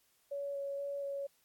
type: tone with vibrato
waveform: sine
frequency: 561 Hz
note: C#5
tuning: 21 cents sharp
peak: -36 dBFS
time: 0.31-1.27 s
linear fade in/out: 10 ms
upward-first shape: square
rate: 2.1 Hz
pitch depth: 9 cents each way
effects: white hiss -72 dBFS RMS until 1.44 s + AAC 64 kbps